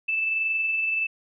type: tone with amplitude modulation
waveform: sine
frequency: 2637 Hz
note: E7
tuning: in tune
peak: -21 dBFS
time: 0.08-1.07 s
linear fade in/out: 10 ms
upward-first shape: sine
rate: 21.4 Hz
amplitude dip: 30%
effects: none